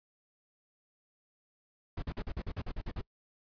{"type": "noise bursts", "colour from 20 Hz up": "brown", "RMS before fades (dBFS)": -36, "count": 11, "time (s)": [1.97, 3.014], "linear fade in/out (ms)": 5, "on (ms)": 54, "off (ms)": 45, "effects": ["noise-tail reverb RT60 0.1 s tail -25 dB re dry", "resampled to 11025 Hz"]}